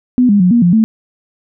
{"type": "tone with pitch steps", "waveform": "sine", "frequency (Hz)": [249.7, 203.7, 180.4, 236.8, 174.6, 221.3], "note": ["B3", "G#3", "F#3", "A#3", "F3", "A3"], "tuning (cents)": [19, -33, -44, 27, 0, 10], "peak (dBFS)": -6, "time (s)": [0.18, 0.84], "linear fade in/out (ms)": 0, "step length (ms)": 110, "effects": []}